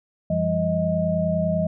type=tone cluster; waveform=sine; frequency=91 / 170 / 200 / 628 Hz; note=F#2 / F3 / G3 / D#5; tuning=-28 / -46 / +35 / +16 cents; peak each=-31 / -23 / -28 / -23 dBFS; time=0.3-1.67 s; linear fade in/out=5 ms; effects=none